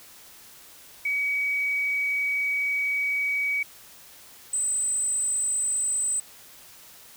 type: tone pair in turn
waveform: sine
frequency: 2266 / 8075 Hz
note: C#7 / B8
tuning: +37 / +37 cents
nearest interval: octave + minor seventh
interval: 2200 cents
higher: second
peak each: -23 dBFS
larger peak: neither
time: 1.05-3.63 / 4.53-6.2 s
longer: first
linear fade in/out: 5 ms
effects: white hiss -49 dBFS RMS until 7.16 s